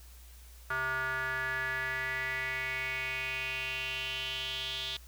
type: tone with band-pass filter sweep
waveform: square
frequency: 130.81 Hz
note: C3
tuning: in tune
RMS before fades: -35 dBFS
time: 0.7-4.97 s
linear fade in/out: 5 ms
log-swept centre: 1400 to 3500 Hz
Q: 5.8
effects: added 60 Hz sine -50 dBFS peak until 5.07 s + white hiss -58 dBFS RMS until 5.07 s